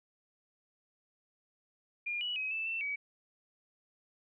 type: tone with pitch steps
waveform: sine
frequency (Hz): 2414 / 2938 / 2539 / 2639 / 2678 / 2273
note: D7 / F#7 / D#7 / E7 / E7 / C#7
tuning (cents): +47 / -13 / +34 / +1 / +27 / +43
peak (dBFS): -33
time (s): 2.06-2.96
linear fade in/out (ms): 10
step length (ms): 150
effects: none